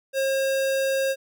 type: tone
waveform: square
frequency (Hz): 538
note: C5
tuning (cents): +48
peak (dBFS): -22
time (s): 0.13-1.16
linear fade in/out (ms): 50
effects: none